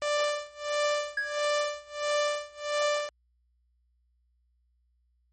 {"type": "tone with tremolo", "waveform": "sawtooth", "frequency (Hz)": 590, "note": "D5", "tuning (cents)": 8, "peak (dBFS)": -20, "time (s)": [0.02, 3.09], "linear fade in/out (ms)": 0, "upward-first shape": "sine", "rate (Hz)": 1.5, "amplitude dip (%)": 95}
{"type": "tone with exponential decay", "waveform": "triangle", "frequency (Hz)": 1661.2, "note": "G#6", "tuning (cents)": 0, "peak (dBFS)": -22, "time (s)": [1.17, 1.54], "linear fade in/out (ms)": 5, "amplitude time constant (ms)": 80}
{"effects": ["added 60 Hz sine -67 dBFS peak until 5.32 s", "MP3 32 kbps"]}